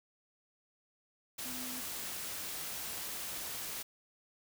sine tone in noise, 252.3 Hz, B3, 37 cents sharp, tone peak -46 dBFS, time 1.45-1.81 s, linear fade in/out 10 ms, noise white, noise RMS -41 dBFS, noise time 1.38-3.83 s, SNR -8 dB, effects none

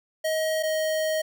square tone pair in turn, 632 / 628 Hz, D#5 / D#5, +27 / +16 cents, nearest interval unison, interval 11 cents, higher first, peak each -24 dBFS, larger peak neither, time 0.24-0.63 / 0.63-1.22 s, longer second, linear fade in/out 10 ms, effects none

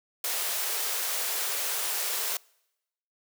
white high-pass noise, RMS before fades -30 dBFS, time 0.24-2.37 s, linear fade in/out 2 ms, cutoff 380 Hz, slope 96 dB/octave, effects noise-tail reverb RT60 0.9 s tail -26 dB re dry

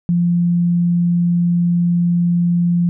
sine tone, 173.4 Hz, F3, 12 cents flat, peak -12 dBFS, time 0.09-2.89 s, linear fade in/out 0 ms, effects none

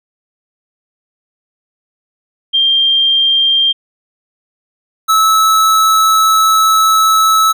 sine / square tone pair in turn, 3185 / 1302.5 Hz, G7 / E6, +27 / -21 cents, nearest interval octave + minor third, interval 1548 cents, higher first, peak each -8 dBFS, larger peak neither, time 2.53-3.73 / 5.08-7.53 s, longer second, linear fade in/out 20 ms, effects none

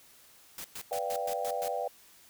white noise bursts, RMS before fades -41 dBFS, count 7, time 0.58-1.681 s, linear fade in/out 2 ms, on 63 ms, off 110 ms
sine chord, G dominant seventh, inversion first, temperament equal, 493.9 / 587.3 / 698.5 / 784 Hz, B4 / D5 / F5 / G5, 0 / 0 / 0 / 0 cents, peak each -36 dBFS, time 0.91-1.88 s, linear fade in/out 5 ms
effects white hiss -58 dBFS RMS until 2.29 s

